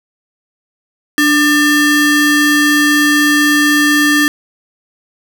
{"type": "ring-modulated tone", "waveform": "square", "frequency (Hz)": 746, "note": "F#5", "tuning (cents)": 14, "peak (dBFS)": -6, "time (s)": [1.18, 4.28], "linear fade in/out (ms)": 0, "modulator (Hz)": 1040, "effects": []}